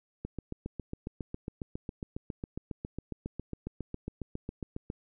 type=click train; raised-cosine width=3 ms; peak=-23 dBFS; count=35; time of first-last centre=0.25-4.901 s; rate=7.31 Hz; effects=none